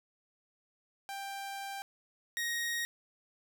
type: tone pair in turn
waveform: sawtooth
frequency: 789 / 1876.6 Hz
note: G5 / A#6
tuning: +11 / +11 cents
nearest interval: octave + minor third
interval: 1500 cents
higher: second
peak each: -35 / -29 dBFS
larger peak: second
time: 1.09-1.82 / 2.37-2.85 s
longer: first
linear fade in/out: 0 ms
effects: none